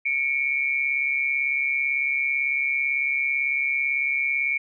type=tone pair together; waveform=sine; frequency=2211 / 2349 Hz; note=C#7 / D7; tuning=-5 / 0 cents; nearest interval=minor second; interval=105 cents; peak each=-24 dBFS; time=0.05-4.58 s; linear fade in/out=10 ms; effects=none